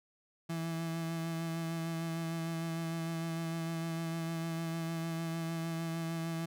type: tone with vibrato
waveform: 35% pulse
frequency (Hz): 164.81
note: E3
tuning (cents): 0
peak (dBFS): -33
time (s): 0.49-6.46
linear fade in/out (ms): 10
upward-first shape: sine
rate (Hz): 6.6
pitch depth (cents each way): 17
effects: none